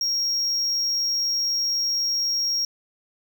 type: tone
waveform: triangle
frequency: 5588 Hz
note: F8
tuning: in tune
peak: -20 dBFS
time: 0.01-2.65 s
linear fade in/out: 2 ms
effects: none